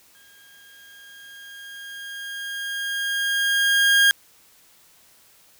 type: tone with exponential growth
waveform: 30% pulse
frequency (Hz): 1620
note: G#6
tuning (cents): -43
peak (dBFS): -10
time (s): 0.15-4.11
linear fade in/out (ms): 0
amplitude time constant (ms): 860
effects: white hiss -55 dBFS RMS until 5.59 s